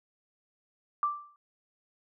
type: tone with exponential decay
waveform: sine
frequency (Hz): 1174.7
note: D6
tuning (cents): 0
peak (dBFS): -22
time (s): 1.03-1.36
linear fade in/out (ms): 1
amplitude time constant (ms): 70
effects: none